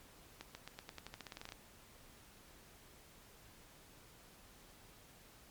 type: accelerating click train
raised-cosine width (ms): 0.2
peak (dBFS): -29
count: 16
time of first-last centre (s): 0.41-1.522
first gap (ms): 140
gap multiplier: 0.9
effects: pink hiss -61 dBFS RMS until 5.5 s + MP3 96 kbps